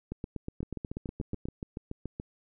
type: two click trains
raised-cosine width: 3 ms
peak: -23 / -22 dBFS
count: 12 / 12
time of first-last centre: 0.63-2.199 / 0.12-1.455 s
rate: 7.01 / 8.24 Hz
effects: none